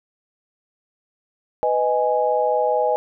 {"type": "chord", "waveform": "sine", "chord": "G# minor", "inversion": "first", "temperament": "just", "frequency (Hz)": [498.4, 623, 830.6], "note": ["B4", "D#5", "G#5"], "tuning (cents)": [16, 2, 0], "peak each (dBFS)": -21, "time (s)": [1.63, 2.96], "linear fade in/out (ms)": 0, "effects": []}